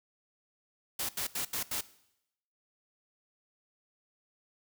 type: noise bursts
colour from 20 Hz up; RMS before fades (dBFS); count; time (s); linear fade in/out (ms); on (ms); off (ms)
white; -34; 5; 0.99-1.81; 5; 100; 80
effects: noise-tail reverb RT60 0.8 s tail -18 dB re dry